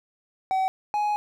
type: tone pair in turn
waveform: triangle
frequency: 760 / 835.8 Hz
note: F#5 / G#5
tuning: +46 / +11 cents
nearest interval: major second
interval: 165 cents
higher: second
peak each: -19 / -20 dBFS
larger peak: first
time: 0.51-0.68 / 0.94-1.16 s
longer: second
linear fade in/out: 0 ms
effects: none